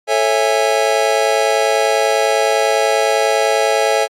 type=chord; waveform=square; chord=A major seventh; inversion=none; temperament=just; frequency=440 / 550 / 660 / 825 Hz; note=A4 / C#5 / E5 / G#5; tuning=0 / -14 / +2 / -12 cents; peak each=-19 dBFS; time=0.07-4.08 s; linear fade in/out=50 ms; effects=low-pass 9000 Hz 12 dB/octave + AAC 64 kbps